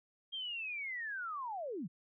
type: linear sweep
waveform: sine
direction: down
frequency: 3232 to 138.5 Hz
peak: -38 dBFS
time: 0.32-1.88 s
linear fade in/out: 20 ms
effects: none